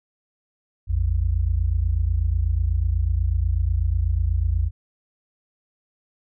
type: tone pair together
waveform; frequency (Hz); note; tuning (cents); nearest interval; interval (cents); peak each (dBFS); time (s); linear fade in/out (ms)
sine; 56.46 / 84.6; A1 / E2; +45 / +45; perfect fifth; 700; -21; 0.87-4.71; 50
effects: none